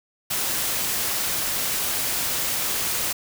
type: noise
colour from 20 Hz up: white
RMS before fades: -25 dBFS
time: 0.3-3.13 s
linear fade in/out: 10 ms
effects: none